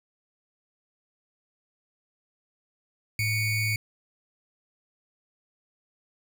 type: ring-modulated tone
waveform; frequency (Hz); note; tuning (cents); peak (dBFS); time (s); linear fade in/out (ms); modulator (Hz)
square; 1168; D6; -10; -22; 3.19-3.76; 2; 1060
effects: none